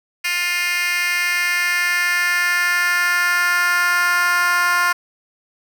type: tone with high-pass filter sweep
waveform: 10% pulse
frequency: 352.7 Hz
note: F4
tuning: 17 cents sharp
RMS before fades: -18 dBFS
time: 0.24-4.93 s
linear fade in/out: 10 ms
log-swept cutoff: 2400 to 1200 Hz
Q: 2.5
effects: none